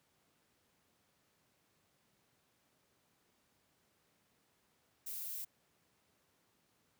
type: noise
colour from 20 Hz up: violet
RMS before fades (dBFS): -43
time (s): 5.06-5.45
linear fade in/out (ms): 10
effects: pink hiss -75 dBFS RMS until 6.99 s + high-pass 100 Hz 12 dB/octave